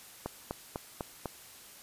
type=click train; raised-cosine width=1 ms; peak=-20 dBFS; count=5; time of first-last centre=0.26-1.258 s; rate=4.01 Hz; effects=white hiss -52 dBFS RMS until 1.82 s + resampled to 32000 Hz